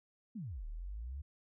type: exponential two-way sweep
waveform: sine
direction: down then up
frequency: 246.9 to 35.75 to 74.5 Hz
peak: -40 dBFS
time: 0.35-1.22 s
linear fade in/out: 10 ms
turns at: 0.66 s
effects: none